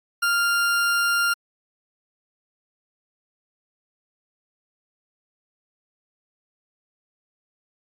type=tone; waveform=40% pulse; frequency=1396.9 Hz; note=F6; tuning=in tune; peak=-18 dBFS; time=0.22-1.34 s; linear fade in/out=10 ms; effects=AAC 64 kbps